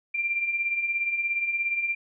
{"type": "beating tone pair", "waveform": "sine", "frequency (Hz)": [2358, 2375], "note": ["D7", "D7"], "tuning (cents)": [6, 19], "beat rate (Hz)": 17, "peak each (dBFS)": [-33, -25], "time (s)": [0.14, 1.95], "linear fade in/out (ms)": 10, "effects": []}